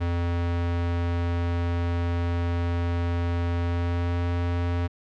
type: tone with pitch glide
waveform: square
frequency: 86.2 to 87 Hz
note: F2 to F2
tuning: -22 to -6 cents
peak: -24 dBFS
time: 0-4.88 s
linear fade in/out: 20 ms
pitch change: +16 cents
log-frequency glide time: 3.62-4.22 s
effects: low-pass 3000 Hz 12 dB/octave